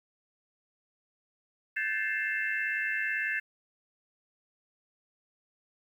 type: tone cluster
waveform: sine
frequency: 1547 / 1657 / 1755 / 2111 / 2659 Hz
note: G6 / G#6 / A6 / C7 / E7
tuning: -23 / -4 / -5 / +15 / +14 cents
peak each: -36 / -38 / -32 / -35 / -37 dBFS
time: 1.76-3.4 s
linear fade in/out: 10 ms
effects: 10-bit